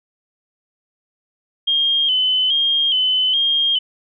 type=tone with vibrato; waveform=sine; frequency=3125 Hz; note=G7; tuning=6 cents flat; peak=-14 dBFS; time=1.67-3.79 s; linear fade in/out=10 ms; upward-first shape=square; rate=1.2 Hz; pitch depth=54 cents each way; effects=none